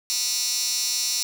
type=tone with high-pass filter; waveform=15% pulse; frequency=245.1 Hz; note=B3; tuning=13 cents flat; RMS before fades=-25 dBFS; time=0.1-1.23 s; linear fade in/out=0 ms; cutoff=5200 Hz; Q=3.1; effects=none